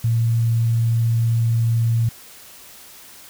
sine tone, 115.3 Hz, A#2, 19 cents flat, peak -15 dBFS, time 0.04-2.09 s, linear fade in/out 5 ms, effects white hiss -43 dBFS RMS until 3.29 s

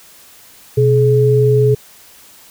sine tone pair together, 125.74 / 424.4 Hz, B2 / G#4, +32 / +38 cents, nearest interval octave + major sixth, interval 2106 cents, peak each -11 dBFS, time 0.77-1.75 s, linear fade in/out 10 ms, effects white hiss -43 dBFS RMS until 2.5 s

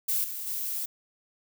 violet noise with level steps, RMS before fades -27 / -36 / -32 dBFS, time 0.08-0.86 s, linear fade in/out 10 ms, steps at 0.24 / 0.47 s, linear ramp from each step 2 ms, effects none

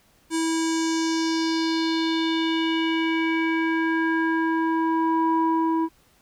square tone with low-pass filter sweep, 325.4 Hz, E4, 22 cents flat, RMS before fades -23 dBFS, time 0.3-5.89 s, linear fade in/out 50 ms, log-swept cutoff 8400 to 790 Hz, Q 3.3, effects pink hiss -60 dBFS RMS until 6.21 s

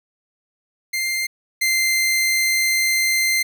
sawtooth tone pair in turn, 2098 / 2084 Hz, C7 / C7, +4 / -7 cents, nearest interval unison, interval 11 cents, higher first, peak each -17 / -13 dBFS, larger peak second, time 0.93-1.27 / 1.61-3.43 s, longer second, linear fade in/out 10 ms, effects none

